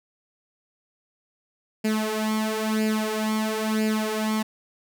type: tone with flanger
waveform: sawtooth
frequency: 217.1 Hz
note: A3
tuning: 23 cents flat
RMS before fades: -25 dBFS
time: 1.84-4.43 s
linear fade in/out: 10 ms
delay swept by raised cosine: 0.41 to 3.71 ms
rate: 1 Hz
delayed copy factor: +0.75
effects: none